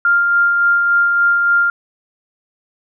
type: tone with tremolo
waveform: sine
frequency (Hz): 1398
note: F6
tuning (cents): +1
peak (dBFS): -9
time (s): 0.05-1.7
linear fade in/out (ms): 2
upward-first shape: sine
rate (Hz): 3.5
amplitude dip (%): 30
effects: none